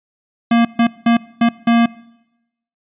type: tone bursts at uneven times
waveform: square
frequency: 233.1 Hz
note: A#3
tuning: in tune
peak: -10 dBFS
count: 5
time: 0.51-0.65 / 0.79-0.87 / 1.06-1.17 / 1.41-1.49 / 1.67-1.86 s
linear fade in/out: 5 ms
effects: noise-tail reverb RT60 0.9 s tail -21 dB re dry + resampled to 8000 Hz